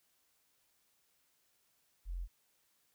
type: tone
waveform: sine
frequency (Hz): 43.78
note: F1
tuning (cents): +5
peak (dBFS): -37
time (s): 2.05-2.28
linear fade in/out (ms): 50
effects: white hiss -75 dBFS RMS until 2.94 s